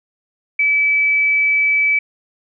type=tone; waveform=sine; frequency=2300 Hz; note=D7; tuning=37 cents flat; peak=-12 dBFS; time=0.59-1.99 s; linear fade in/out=5 ms; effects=none